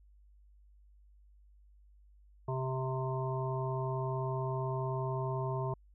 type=harmonic tone; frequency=130.81 Hz; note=C3; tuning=in tune; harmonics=1 / 3 / 5 / 7 / 8; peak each=-34 / -39 / -41 / -42 / -43 dBFS; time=2.48-5.74 s; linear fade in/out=5 ms; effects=added 50 Hz sine -58 dBFS peak until 5.94 s